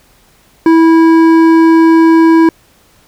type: tone with hard clipping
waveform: triangle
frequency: 327 Hz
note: E4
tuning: 14 cents flat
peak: -5 dBFS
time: 0.66-2.49 s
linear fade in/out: 2 ms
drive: 14 dB
effects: pink hiss -48 dBFS RMS until 3.07 s